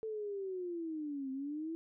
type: linear two-way sweep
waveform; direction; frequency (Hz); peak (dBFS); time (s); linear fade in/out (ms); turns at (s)
sine; down then up; 445.1 to 261.6 to 332.2; -37; 0.03-1.75; 0; 1.31
effects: none